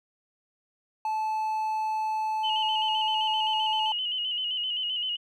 triangle tone, 870 Hz, A5, 20 cents flat, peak -24 dBFS, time 1.05-3.92 s, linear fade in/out 2 ms
sine tone with vibrato, 2960 Hz, F#7, in tune, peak -27 dBFS, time 2.43-5.17 s, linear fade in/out 20 ms, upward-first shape square, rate 7.7 Hz, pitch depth 47 cents each way
effects none

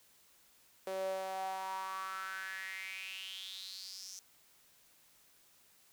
sawtooth tone with high-pass filter sweep, 190 Hz, F#3, 46 cents sharp, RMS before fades -42 dBFS, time 0.87-4.19 s, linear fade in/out 0 ms, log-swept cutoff 490 to 6000 Hz, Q 6.6, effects white hiss -66 dBFS RMS until 5.92 s

